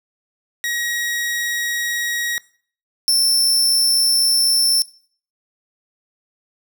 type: tone pair in turn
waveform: sawtooth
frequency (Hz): 1898 / 5368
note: A#6 / E8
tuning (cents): +31 / +31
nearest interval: octave + tritone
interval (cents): 1800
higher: second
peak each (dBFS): -17 / -10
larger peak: second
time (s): 0.64-2.38 / 3.08-4.82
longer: neither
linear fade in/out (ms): 0
effects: noise-tail reverb RT60 0.5 s tail -21 dB re dry